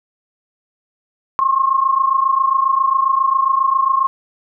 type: tone pair together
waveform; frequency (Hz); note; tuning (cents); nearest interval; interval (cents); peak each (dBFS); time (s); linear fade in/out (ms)
sine; 1065.6 / 1093; C6 / C#6; +31 / -25; unison; 44; -14 / -17; 1.39-4.07; 0
effects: none